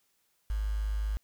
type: tone with quantisation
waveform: sine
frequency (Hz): 52.1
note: G#1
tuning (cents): +6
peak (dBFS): -28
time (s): 0.5-1.17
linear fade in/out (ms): 0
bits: 8
effects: white hiss -73 dBFS RMS until 1.23 s